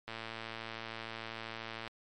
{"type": "click train", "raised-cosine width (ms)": 0.3, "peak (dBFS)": -25, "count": 204, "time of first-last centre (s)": [0.08, 1.876], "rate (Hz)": 113, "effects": ["MP3 64 kbps"]}